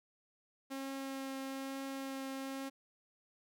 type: tone with vibrato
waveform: sawtooth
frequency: 269.7 Hz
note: C#4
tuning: 47 cents flat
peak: -36 dBFS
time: 0.7-2.7 s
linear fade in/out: 20 ms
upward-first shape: triangle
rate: 1.1 Hz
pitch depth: 11 cents each way
effects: none